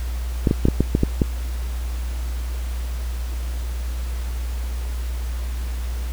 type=clicks; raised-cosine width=3 ms; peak=-3 dBFS; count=8; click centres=0.472 / 0.511 / 0.654 / 0.685 / 0.806 / 0.951 / 1.034 / 1.218 s; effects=added 60 Hz sine -23 dBFS peak until 6.12 s + pink hiss -40 dBFS RMS until 6.12 s